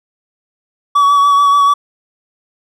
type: tone with vibrato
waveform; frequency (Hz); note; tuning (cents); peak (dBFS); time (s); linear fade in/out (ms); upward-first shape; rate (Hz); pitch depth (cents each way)
triangle; 1137; C#6; +44; -5; 0.95-1.74; 10; sine; 6.9; 23
effects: none